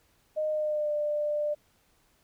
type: tone with pitch glide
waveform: sine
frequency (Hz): 616 to 595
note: D#5 to D5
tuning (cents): -17 to +22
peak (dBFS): -26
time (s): 0.36-1.55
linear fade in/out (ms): 20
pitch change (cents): -61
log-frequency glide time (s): 0.49-0.93
effects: pink hiss -67 dBFS RMS until 2.23 s